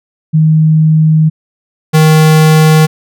sine / square tone pair in turn, 157 / 156.43 Hz, D#3 / D#3, +16 / +10 cents, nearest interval unison, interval 6 cents, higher first, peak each -4 dBFS, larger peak neither, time 0.33-1.3 / 1.93-2.87 s, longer first, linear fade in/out 20 ms, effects none

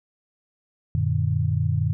sine chord, Gb augmented, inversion none, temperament equal with one note detuned, 92.5 / 116.54 / 150.09 Hz, Gb2 / Bb2 / D3, 0 / 0 / +38 cents, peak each -24 dBFS, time 0.95-1.93 s, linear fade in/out 0 ms, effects none

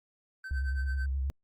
triangle tone with tremolo, 1541 Hz, G6, 30 cents flat, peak -35 dBFS, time 0.44-1.06 s, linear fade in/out 2 ms, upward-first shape triangle, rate 9.1 Hz, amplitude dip 90%
sine tone with vibrato, 67.4 Hz, C#2, 48 cents flat, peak -28 dBFS, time 0.51-1.3 s, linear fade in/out 0 ms, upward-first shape square, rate 9.5 Hz, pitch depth 43 cents each way
effects Opus 48 kbps

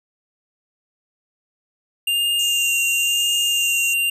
square tone with vibrato, 2794 Hz, F7, in tune, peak -18 dBFS, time 2.07-4.1 s, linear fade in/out 5 ms, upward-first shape sine, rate 0.98 Hz, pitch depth 16 cents each way
white band-pass noise, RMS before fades -29 dBFS, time 2.39-3.94 s, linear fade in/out 5 ms, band 6400 to 7700 Hz, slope 96 dB/octave
effects none

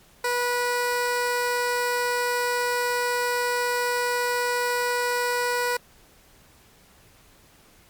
15% pulse tone, 488.1 Hz, B4, 20 cents flat, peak -16 dBFS, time 0.24-5.77 s, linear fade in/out 5 ms, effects pink hiss -55 dBFS RMS until 7.89 s + MP3 96 kbps

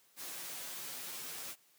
white noise with comb filter, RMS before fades -44 dBFS, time 0.16-1.56 s, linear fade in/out 50 ms, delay 10 ms, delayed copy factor -0.7, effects white hiss -68 dBFS RMS until 1.78 s + high-pass 150 Hz 12 dB/octave

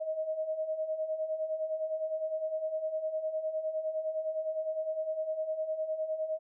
sine beating tone pair, 622.3 / 632.1 Hz, D#5 / D#5, 0 / +27 cents, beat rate 9.8 Hz, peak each -38 / -32 dBFS, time 0-6.39 s, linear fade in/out 20 ms, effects none

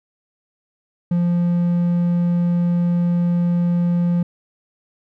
triangle tone, 173.9 Hz, F3, 7 cents flat, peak -13 dBFS, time 1.11-4.23 s, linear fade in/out 5 ms, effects none

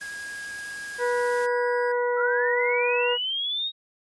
white noise, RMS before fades -42 dBFS, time 0-1.47 s, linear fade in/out 20 ms
triangle tone with vibrato, 1643 Hz, G#6, 19 cents flat, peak -32 dBFS, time 0.01-1.92 s, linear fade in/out 5 ms, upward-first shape triangle, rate 11 Hz, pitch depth 9 cents each way
harmonic tone, 486.9 Hz, B4, 25 cents flat, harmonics 1 / 2 / 3 / 4, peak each -23 / -29 / -33 / -35 dBFS, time 0.98-3.18 s, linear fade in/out 50 ms
sine linear sweep, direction up, 1318.5 to 3783 Hz, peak -25 dBFS, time 2.16-3.72 s, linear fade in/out 50 ms
effects resampled to 24000 Hz

